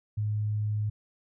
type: tone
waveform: sine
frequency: 105.8 Hz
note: G#2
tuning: 33 cents sharp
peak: -26 dBFS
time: 0.17-0.9 s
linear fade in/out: 10 ms
effects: none